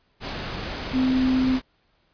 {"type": "tone in noise", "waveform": "sine", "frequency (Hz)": 258.3, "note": "C4", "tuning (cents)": -22, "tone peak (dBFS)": -18, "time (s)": [0.92, 1.6], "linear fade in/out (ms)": 50, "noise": "pink", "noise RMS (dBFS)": -31, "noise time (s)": [0.2, 1.62], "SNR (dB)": 10, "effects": ["pink hiss -66 dBFS RMS until 2.13 s", "resampled to 11025 Hz"]}